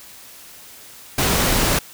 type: noise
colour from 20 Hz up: pink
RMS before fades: -18 dBFS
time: 1.18-1.79 s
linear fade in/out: 5 ms
effects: white hiss -42 dBFS RMS until 1.93 s